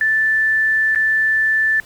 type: tone with dropouts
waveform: sine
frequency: 1760 Hz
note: A6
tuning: in tune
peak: -13 dBFS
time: 0.01-1.8 s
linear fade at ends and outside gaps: 1 ms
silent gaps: 0.949-0.958 s
effects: pink hiss -45 dBFS RMS until 1.85 s